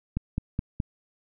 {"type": "click train", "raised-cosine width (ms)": 5, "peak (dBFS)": -14, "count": 4, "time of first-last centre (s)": [0.17, 0.802], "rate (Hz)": 4.75, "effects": []}